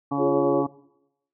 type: harmonic tone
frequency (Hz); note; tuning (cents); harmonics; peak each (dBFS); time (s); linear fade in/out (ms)
141.2; C#3; +32; 1 / 2 / 3 / 4 / 5 / 6 / 7 / 8; -33 / -25 / -38 / -38 / -34 / -32 / -40 / -32; 0.11-0.67; 10
type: chord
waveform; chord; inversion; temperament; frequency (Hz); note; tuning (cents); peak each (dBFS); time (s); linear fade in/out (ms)
sine; Db major; first; just; 346.5 / 415.8 / 554.4; F4 / Ab4 / Db5; -14 / +2 / 0; -24; 0.17-0.65; 50
effects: noise-tail reverb RT60 0.8 s tail -19 dB re dry